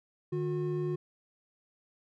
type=tone pair together; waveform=triangle; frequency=151.53 / 360.4 Hz; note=D#3 / F#4; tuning=-45 / -45 cents; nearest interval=octave + minor third; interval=1500 cents; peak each=-31 / -30 dBFS; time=0.32-0.96 s; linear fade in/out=10 ms; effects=none